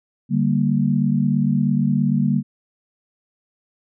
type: chord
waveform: sine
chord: G minor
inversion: second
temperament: equal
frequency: 146.83 / 196 / 233.1 Hz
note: D3 / G3 / Bb3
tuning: 0 / 0 / 0 cents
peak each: -20 dBFS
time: 0.29-2.43 s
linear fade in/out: 50 ms
effects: none

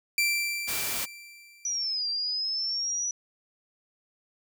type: tone with exponential decay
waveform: sawtooth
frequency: 2349 Hz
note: D7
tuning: in tune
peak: -18 dBFS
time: 0.18-1.98 s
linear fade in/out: 2 ms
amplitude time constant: 390 ms
type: noise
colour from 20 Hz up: white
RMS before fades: -31 dBFS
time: 0.67-1.06 s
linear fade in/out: 20 ms
type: linear two-way sweep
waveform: sine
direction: down then up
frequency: 5920 to 4699 to 5920 Hz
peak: -27 dBFS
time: 1.65-3.11 s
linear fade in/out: 2 ms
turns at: 2.09 s
effects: none

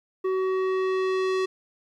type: tone with low-pass filter sweep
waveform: square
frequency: 376.6 Hz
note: F#4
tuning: 31 cents sharp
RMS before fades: -25 dBFS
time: 0.24-1.46 s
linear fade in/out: 10 ms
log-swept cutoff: 1200 to 5000 Hz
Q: 0.72
effects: 11-bit

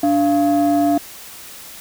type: tone pair together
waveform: sine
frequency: 291.7 / 689.8 Hz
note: D4 / F5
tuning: -12 / -22 cents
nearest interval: octave + minor third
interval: 1490 cents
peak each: -13 / -15 dBFS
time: 0.03-0.98 s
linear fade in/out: 5 ms
effects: tanh soft clip ceiling -9 dBFS + white hiss -37 dBFS RMS until 1.8 s

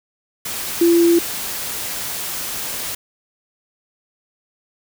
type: tone in noise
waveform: sine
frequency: 340.4 Hz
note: F4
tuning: 44 cents flat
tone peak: -10 dBFS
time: 0.81-1.19 s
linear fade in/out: 5 ms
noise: white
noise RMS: -26 dBFS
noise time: 0.45-2.95 s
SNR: +13 dB
effects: none

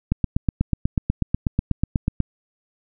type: click train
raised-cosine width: 5 ms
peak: -6 dBFS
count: 18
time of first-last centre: 0.12-2.203 s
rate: 8.16 Hz
effects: none

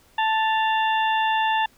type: harmonic tone with a mistuned harmonic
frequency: 880 Hz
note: A5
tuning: in tune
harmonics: 1 / 2 / 3 / 4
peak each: -20 / -26 / -30 / -32 dBFS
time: 0.18-1.66 s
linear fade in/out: 5 ms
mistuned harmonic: 3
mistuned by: +83 cents
effects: pink hiss -57 dBFS RMS until 1.77 s

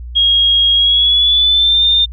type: tone with pitch glide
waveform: sine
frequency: 3275 to 3613 Hz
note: G#7 to A7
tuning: -25 to +45 cents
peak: -8 dBFS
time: 0.15-2.06 s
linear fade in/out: 20 ms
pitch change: +170 cents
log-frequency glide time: 0.74-1.84 s
effects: added 60 Hz sine -25 dBFS peak until 2.12 s

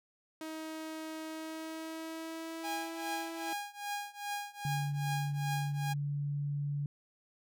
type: tone with pitch glide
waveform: sawtooth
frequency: 316.7 to 330.1 Hz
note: D#4 to E4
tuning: +31 to +2 cents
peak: -36 dBFS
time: 0.41-3.53 s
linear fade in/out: 2 ms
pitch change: +71 cents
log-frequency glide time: 1.27-3 s
type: tone with tremolo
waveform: sawtooth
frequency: 818 Hz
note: G#5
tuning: 26 cents flat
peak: -30 dBFS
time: 2.63-5.94 s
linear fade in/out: 20 ms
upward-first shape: triangle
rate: 2.5 Hz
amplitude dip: 95%
type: tone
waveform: sine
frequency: 143.9 Hz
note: D3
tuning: 35 cents flat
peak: -32 dBFS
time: 4.65-6.86 s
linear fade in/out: 2 ms
effects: none

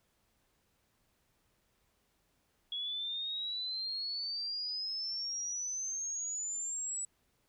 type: exponential sweep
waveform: sine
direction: up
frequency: 3342 to 7902 Hz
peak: -35 dBFS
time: 2.72-7.05 s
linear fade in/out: 2 ms
effects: pink hiss -75 dBFS RMS until 7.48 s

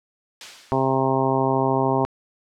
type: noise with exponential decay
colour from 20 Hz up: blue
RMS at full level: -26 dBFS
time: 0.41-1.2 s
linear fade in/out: 1 ms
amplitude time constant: 170 ms
type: harmonic tone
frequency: 133.1 Hz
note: C3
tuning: 30 cents sharp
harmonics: 1 / 2 / 3 / 4 / 5 / 6 / 7 / 8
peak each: -26 / -25 / -24 / -29 / -26 / -27 / -25 / -30 dBFS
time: 0.72-2.05 s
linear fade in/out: 0 ms
effects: low-pass 4000 Hz 12 dB/octave

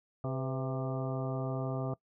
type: harmonic tone with a mistuned harmonic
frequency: 132.3 Hz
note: C3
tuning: 20 cents sharp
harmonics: 1 / 2 / 3 / 4 / 5 / 6 / 7 / 8 / 9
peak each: -34 / -40 / -42 / -43 / -40 / -48 / -52 / -53 / -46 dBFS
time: 0.24-1.94 s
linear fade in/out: 2 ms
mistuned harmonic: 4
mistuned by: -61 cents
effects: noise-tail reverb RT60 0.1 s tail -22 dB re dry

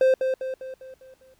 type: tone with echo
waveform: triangle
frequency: 522 Hz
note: C5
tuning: 4 cents flat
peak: -13 dBFS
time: 0.01-0.14 s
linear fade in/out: 2 ms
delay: 200 ms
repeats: 6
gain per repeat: -6 dB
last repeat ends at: 1.34 s
effects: pink hiss -64 dBFS RMS until 1.39 s

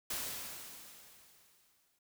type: noise with exponential decay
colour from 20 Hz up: white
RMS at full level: -37 dBFS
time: 0.1-1.99 s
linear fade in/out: 5 ms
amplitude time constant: 410 ms
effects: none

